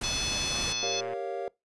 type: noise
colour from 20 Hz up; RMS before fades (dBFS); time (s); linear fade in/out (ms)
pink; -35; 0.01-0.73; 5
type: harmonic tone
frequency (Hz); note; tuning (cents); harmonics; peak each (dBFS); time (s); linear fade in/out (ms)
862; A5; -36; 3 / 4 / 5 / 6 / 7; -36 / -34 / -35 / -38 / -35; 0.03-1.01; 10
type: click train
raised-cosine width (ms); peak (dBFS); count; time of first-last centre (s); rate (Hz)
0.5; -27; 74; 0.51-1.134; 117
type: chord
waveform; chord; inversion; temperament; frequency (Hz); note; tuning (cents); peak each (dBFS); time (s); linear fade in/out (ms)
triangle; G half-diminished seventh; none; equal; 392 / 466.2 / 554.4 / 698.5; G4 / Bb4 / Db5 / F5; 0 / 0 / 0 / 0; -35; 0.83-1.48; 0
effects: noise-tail reverb RT60 0.2 s tail -23 dB re dry + resampled to 24000 Hz